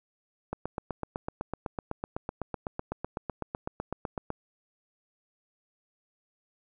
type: click train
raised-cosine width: 1 ms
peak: -18 dBFS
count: 31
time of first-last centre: 0.53-4.304 s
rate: 7.95 Hz
effects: none